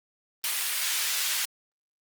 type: high-pass noise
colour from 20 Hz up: pink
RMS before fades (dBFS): -28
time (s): 0.44-1.45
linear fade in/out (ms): 0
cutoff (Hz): 2200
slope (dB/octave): 12
effects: Opus 32 kbps